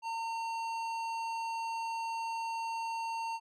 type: tone with tanh clipping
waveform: triangle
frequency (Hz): 911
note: A#5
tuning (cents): -40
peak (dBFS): -36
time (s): 0.02-3.4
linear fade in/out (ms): 50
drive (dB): 18
effects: none